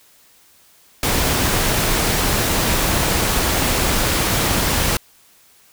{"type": "noise", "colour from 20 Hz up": "pink", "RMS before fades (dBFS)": -18, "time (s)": [1.03, 4.97], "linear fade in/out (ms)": 2, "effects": ["white hiss -52 dBFS RMS until 5.72 s"]}